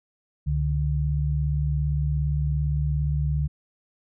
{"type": "tone pair together", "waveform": "sine", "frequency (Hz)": [69.19, 146.6], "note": ["C#2", "D3"], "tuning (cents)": [-3, -3], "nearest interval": "octave + minor second", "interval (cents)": 1300, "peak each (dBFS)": -24, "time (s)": [0.46, 3.48], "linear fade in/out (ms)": 20, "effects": []}